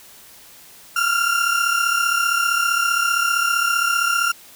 35% pulse tone pair together, 1371 / 1406.3 Hz, F6 / F6, -32 / +12 cents, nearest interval unison, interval 44 cents, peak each -18 / -18 dBFS, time 0.96-4.32 s, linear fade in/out 5 ms, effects white hiss -45 dBFS RMS until 4.55 s

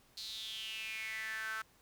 sawtooth tone with high-pass filter sweep, 220 Hz, A3, in tune, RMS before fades -42 dBFS, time 0.17-1.62 s, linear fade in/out 5 ms, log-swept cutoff 4300 to 1400 Hz, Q 7.5, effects pink hiss -67 dBFS RMS until 1.81 s

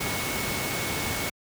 sine tone in noise, 2204 Hz, C#7, 11 cents flat, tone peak -35 dBFS, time 0-1.3 s, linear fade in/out 10 ms, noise pink, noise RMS -29 dBFS, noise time 0-1.3 s, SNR -9 dB, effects high-pass 80 Hz 12 dB/octave

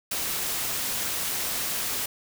white noise, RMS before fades -29 dBFS, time 0.11-2.06 s, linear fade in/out 5 ms, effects none

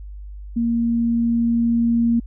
sine tone with level ramp, 233.1 Hz, A#3, in tune, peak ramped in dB -17 to -14 dBFS, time 0.56-2.2 s, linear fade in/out 10 ms, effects added 50 Hz sine -32 dBFS peak until 2.26 s

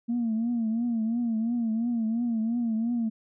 sine tone with vibrato, 230 Hz, A#3, 23 cents flat, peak -23 dBFS, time 0.08-3.1 s, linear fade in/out 20 ms, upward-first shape triangle, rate 2.9 Hz, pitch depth 100 cents each way, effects tanh soft clip ceiling -21 dBFS

